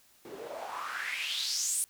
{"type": "noise with band-pass filter sweep", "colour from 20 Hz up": "white", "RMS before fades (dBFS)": -35, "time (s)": [0.25, 1.84], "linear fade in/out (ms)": 0, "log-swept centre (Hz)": [330, 9800], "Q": 5.2, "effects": ["white hiss -63 dBFS RMS until 1.89 s"]}